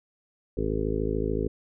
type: harmonic tone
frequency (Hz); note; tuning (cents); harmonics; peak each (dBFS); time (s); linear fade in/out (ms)
53.6; A1; -45; 1 / 2 / 3 / 4 / 5 / 6 / 7 / 8 / 9; -31 / -35 / -35 / -38 / -33 / -40 / -32 / -31 / -36; 0.57-1.48; 5
effects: none